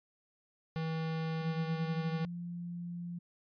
square tone, 161 Hz, E3, 41 cents flat, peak -34 dBFS, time 0.76-2.25 s, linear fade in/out 0 ms
sine tone with pitch glide, 169.5 to 173.56 Hz, E3 to F3, +49 to -10 cents, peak -38 dBFS, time 1.41-3.19 s, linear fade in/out 10 ms, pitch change +41 cents, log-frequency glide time 1.7-1.92 s
effects resampled to 11025 Hz

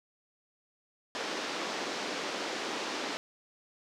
pink band-pass noise, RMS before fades -36 dBFS, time 1.15-3.17 s, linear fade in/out 0 ms, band 260 to 5900 Hz, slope 24 dB/octave, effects none

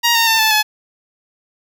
10% pulse tone with pitch steps, 942 / 919.4 / 897.4 / 875.9 / 854.9 Hz, A#5 / A#5 / A5 / A5 / G#5, +18 / -24 / +34 / -8 / +50 cents, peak -3 dBFS, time 0.03-0.63 s, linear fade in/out 20 ms, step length 120 ms, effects none

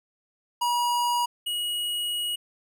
square tone pair in turn, 962 / 2902 Hz, B5 / F#7, -46 / -34 cents, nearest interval octave + perfect fifth, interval 1912 cents, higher second, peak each -23 / -27 dBFS, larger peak first, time 0.61-1.26 / 1.46-2.36 s, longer second, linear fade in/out 10 ms, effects none

